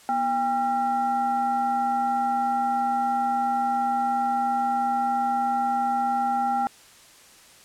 sine tone with frequency modulation, 800 Hz, G5, 35 cents sharp, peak -21 dBFS, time 0.09-6.67 s, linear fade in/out 0 ms, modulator 559 Hz, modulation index 0.6, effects white hiss -51 dBFS RMS until 7.64 s + low-pass 10000 Hz 12 dB/octave

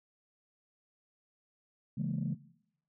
sine chord, A# half-diminished seventh, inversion first, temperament just, 139.85 / 167.82 / 209.8 / 233.1 Hz, C#3 / E3 / G#3 / A#3, +16 / +31 / +18 / 0 cents, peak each -35 / -36 / -36 / -40 dBFS, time 1.97-2.35 s, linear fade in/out 10 ms, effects noise-tail reverb RT60 0.7 s tail -17 dB re dry + tanh soft clip ceiling -24 dBFS

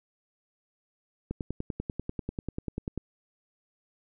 click train, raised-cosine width 3 ms, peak -19 dBFS, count 18, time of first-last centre 1.31-2.977 s, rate 10.2 Hz, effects none

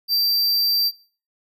square tone, 4692 Hz, D8, 2 cents flat, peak -17 dBFS, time 0.08-0.92 s, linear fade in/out 50 ms, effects noise-tail reverb RT60 0.4 s tail -21 dB re dry

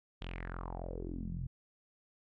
sawtooth tone with low-pass filter sweep, 43.65 Hz, F1, in tune, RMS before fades -41 dBFS, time 0.21-1.47 s, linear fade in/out 10 ms, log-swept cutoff 3400 to 120 Hz, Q 5.2, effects none

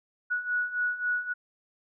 sine beating tone pair, 1464 / 1467.7 Hz, F#6 / F#6, -19 / -14 cents, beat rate 3.7 Hz, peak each -32 / -28 dBFS, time 0.3-1.34 s, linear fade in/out 20 ms, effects none

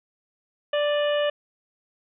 harmonic tone with a mistuned harmonic, 587.3 Hz, D5, in tune, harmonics 1 / 2 / 3 / 4 / 5 / 6, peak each -21 / -34 / -32 / -40 / -32 / -44 dBFS, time 0.73-1.3 s, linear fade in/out 5 ms, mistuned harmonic 4, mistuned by +74 cents, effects none

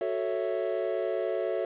triangle chord, F# minor seventh, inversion none, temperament equal, 370 / 440 / 554.4 / 659.3 Hz, F#4 / A4 / C#5 / E5, 0 / 0 / 0 / 0 cents, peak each -31 dBFS, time 0.01-1.65 s, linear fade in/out 2 ms, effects resampled to 8000 Hz + 9-bit

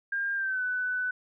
sine tone with pitch glide, 1605 to 1497.5 Hz, G6 to F#6, +40 to +20 cents, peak -27 dBFS, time 0.12-1.11 s, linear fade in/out 5 ms, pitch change -120 cents, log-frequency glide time 0.35-0.62 s, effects none

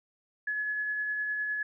sine tone with tremolo, 1700 Hz, G#6, 40 cents sharp, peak -28 dBFS, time 0.47-1.63 s, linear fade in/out 5 ms, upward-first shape sine, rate 9.8 Hz, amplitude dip 25%, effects none

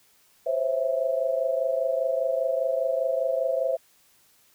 sine tone cluster, 516 / 541 / 659 Hz, C5 / C#5 / E5, -24 / -42 / -1 cents, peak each -27 dBFS, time 0.46-3.77 s, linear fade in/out 10 ms, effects white hiss -61 dBFS RMS until 4.54 s

